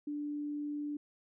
sine tone, 293.7 Hz, D4, in tune, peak -35 dBFS, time 0.07-0.97 s, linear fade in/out 5 ms, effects none

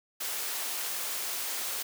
white high-pass noise, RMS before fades -34 dBFS, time 0.2-1.83 s, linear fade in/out 10 ms, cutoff 400 Hz, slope 12 dB/octave, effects none

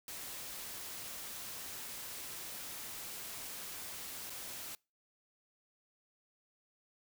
white noise with dropouts, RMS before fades -45 dBFS, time 0.08-4.75 s, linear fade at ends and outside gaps 1 ms, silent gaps 4.298-4.303 s, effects noise-tail reverb RT60 0.3 s tail -26 dB re dry

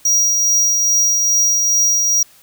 square tone with tremolo, 5740 Hz, F8, 47 cents sharp, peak -11 dBFS, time 0.05-2.23 s, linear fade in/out 5 ms, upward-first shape triangle, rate 2.4 Hz, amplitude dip 30%, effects white hiss -48 dBFS RMS until 2.42 s

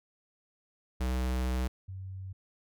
square / sine tone pair in turn, 63.3 / 94.84 Hz, B1 / F#2, +43 / +43 cents, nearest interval perfect fifth, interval 700 cents, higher second, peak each -29 / -38 dBFS, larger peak first, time 1-1.68 / 1.88-2.33 s, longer first, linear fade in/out 10 ms, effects none

